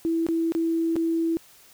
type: tone with dropouts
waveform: sine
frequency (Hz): 329.6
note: E4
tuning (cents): 0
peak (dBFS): -21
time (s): 0.05-1.37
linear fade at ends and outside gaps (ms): 0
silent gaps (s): 0.266-0.287 / 0.521-0.55 / 0.957-0.964
effects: white hiss -53 dBFS RMS until 1.73 s